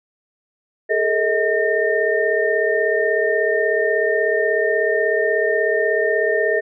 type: tone cluster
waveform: sine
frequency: 415.6 / 452 / 633 / 1819 Hz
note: G#4 / A4 / D#5 / A#6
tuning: +1 / +47 / +30 / -43 cents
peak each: -21 dBFS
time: 0.89-6.61 s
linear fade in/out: 20 ms
effects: none